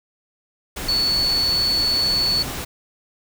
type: tone in noise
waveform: sine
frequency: 4435 Hz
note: C#8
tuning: in tune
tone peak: -17 dBFS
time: 0.88-2.43 s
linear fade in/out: 10 ms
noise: pink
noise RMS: -29 dBFS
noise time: 0.76-2.65 s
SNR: +9 dB
effects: none